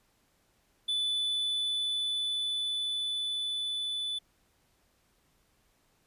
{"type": "tone with level ramp", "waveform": "triangle", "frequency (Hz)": 3486, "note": "A7", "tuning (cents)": -17, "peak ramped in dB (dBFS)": [-26, -30], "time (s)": [0.88, 4.19], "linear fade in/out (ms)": 10, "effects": ["pink hiss -70 dBFS RMS until 6.06 s", "resampled to 32000 Hz"]}